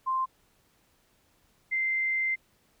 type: tone pair in turn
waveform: sine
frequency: 1046.5 / 2083 Hz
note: C6 / C7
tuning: 0 / -8 cents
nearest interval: octave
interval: 1192 cents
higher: second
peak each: -25 dBFS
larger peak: neither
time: 0.06-0.26 / 1.71-2.36 s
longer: second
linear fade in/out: 20 ms
effects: pink hiss -67 dBFS RMS until 2.8 s